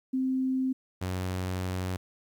sine / sawtooth tone pair in turn, 260.9 / 92.24 Hz, C4 / F#2, -5 / -5 cents, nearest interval octave + tritone, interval 1800 cents, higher first, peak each -25 / -26 dBFS, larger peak first, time 0.13-0.73 / 1.01-1.97 s, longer second, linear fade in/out 10 ms, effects 11-bit

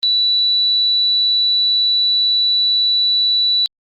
sine tone, 3951 Hz, B7, in tune, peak -12 dBFS, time 0.03-3.66 s, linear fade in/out 0 ms, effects Opus 32 kbps

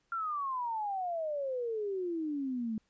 sine exponential sweep, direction down, 1389 to 213.9 Hz, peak -32 dBFS, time 0.12-2.78 s, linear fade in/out 2 ms, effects pink hiss -75 dBFS RMS until 2.89 s + resampled to 16000 Hz

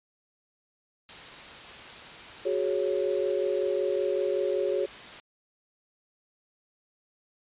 white noise, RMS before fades -43 dBFS, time 1.09-5.2 s, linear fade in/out 0 ms
sine chord, F# suspended second, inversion none, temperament equal, 370 / 415.3 / 554.4 Hz, F#4 / G#4 / C#5, 0 / 0 / 0 cents, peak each -29 dBFS, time 2.45-4.86 s, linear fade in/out 10 ms
effects resampled to 8000 Hz

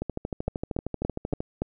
two click trains, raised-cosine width 2 ms, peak -16 / -13 dBFS, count 19 / 5, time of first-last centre 0.02-1.405 / 0.48-1.62 s, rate 13 / 3.51 Hz, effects none

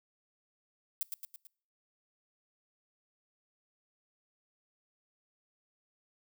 violet noise with echo, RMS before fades -33 dBFS, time 1.01-1.03 s, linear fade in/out 0 ms, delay 110 ms, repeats 4, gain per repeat -5 dB, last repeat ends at 1.47 s, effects noise-tail reverb RT60 0.5 s tail -24 dB re dry

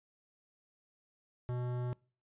sine tone with hard clipping, 123.47 Hz, B2, in tune, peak -36 dBFS, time 1.49-1.93 s, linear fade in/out 0 ms, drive 16 dB, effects noise-tail reverb RT60 0.4 s tail -25 dB re dry + resampled to 8000 Hz

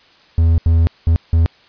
triangle tone bursts at uneven times, 82.41 Hz, E2, in tune, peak -7 dBFS, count 4, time 0.38-0.58 / 0.66-0.87 / 1.07-1.16 / 1.33-1.46 s, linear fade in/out 0 ms, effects white hiss -49 dBFS RMS until 1.68 s + resampled to 11025 Hz

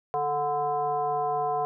sine tone with frequency modulation, 732 Hz, F#5, 19 cents flat, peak -24 dBFS, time 0.14-1.65 s, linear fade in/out 0 ms, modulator 292 Hz, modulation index 0.98, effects none

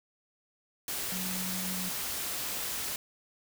sine tone in noise, 185 Hz, F#3, in tune, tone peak -37 dBFS, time 1.12-1.89 s, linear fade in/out 2 ms, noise white, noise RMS -35 dBFS, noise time 0.88-2.96 s, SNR -5 dB, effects none

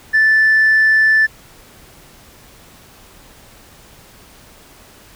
triangle tone with tanh clipping, 1757 Hz, A6, 3 cents flat, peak -9 dBFS, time 0.13-1.27 s, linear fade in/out 20 ms, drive 5 dB, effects pink hiss -44 dBFS RMS until 5.15 s

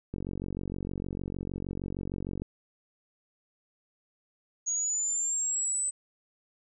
click train, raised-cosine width 3 ms, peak -22 dBFS, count 107, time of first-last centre 0.14-2.42 s, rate 46.5 Hz
sine linear sweep, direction up, 6645 to 8080 Hz, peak -27 dBFS, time 4.66-5.91 s, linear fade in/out 20 ms
effects none

